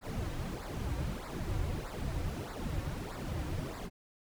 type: noise with flanger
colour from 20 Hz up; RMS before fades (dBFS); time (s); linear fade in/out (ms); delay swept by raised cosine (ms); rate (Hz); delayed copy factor
brown; -37; 0.01-3.9; 50; 0.32 to 4.82; 1.6; -0.75
effects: none